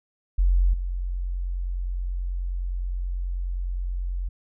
sine tone with level steps, 44.73 Hz, F1, 42 cents sharp, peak -16 / -25 dBFS, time 0.38-4.29 s, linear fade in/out 10 ms, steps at 0.73 s, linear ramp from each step 10 ms, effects none

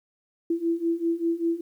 sine beating tone pair, 331.8 / 336.9 Hz, E4 / E4, +11 / +38 cents, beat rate 5.1 Hz, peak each -27 / -25 dBFS, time 0.5-1.61 s, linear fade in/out 5 ms, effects 10-bit

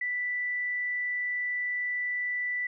sine tone, 1975.5 Hz, B6, in tune, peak -28 dBFS, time 0.01-2.67 s, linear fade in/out 5 ms, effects none

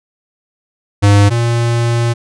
square tone pair in turn, 101.5 / 117.77 Hz, G#2 / A#2, -39 / +18 cents, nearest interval minor third, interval 257 cents, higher second, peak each -6 / -12 dBFS, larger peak first, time 1.02-1.3 / 1.3-2.14 s, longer second, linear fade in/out 20 ms, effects resampled to 22050 Hz

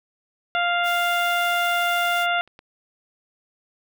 harmonic tone, 698.5 Hz, F5, in tune, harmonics 1 / 2 / 3 / 4 / 5, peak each -23 / -23 / -29 / -29 / -32 dBFS, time 0.55-2.41 s, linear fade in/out 0 ms
white high-pass noise, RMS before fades -37 dBFS, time 0.83-2.27 s, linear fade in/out 50 ms, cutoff 3900 Hz, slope 24 dB/octave
clicks, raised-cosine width 0.3 ms, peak -29 / -36 / -28 dBFS, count 3, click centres 2.389 / 2.476 / 2.591 s
effects none

